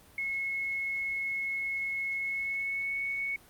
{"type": "tone with pitch glide", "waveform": "sine", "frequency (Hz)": [2180, 2217], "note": ["C#7", "C#7"], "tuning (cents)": [-29, 0], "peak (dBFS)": -30, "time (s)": [0.18, 3.36], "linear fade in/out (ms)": 2, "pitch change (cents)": 29, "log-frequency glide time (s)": [2.19, 3.02], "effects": ["pink hiss -57 dBFS RMS until 3.49 s", "Opus 32 kbps"]}